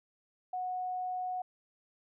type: tone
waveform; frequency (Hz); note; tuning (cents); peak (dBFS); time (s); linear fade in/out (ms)
sine; 734; F#5; -14; -33; 0.53-1.42; 5
effects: none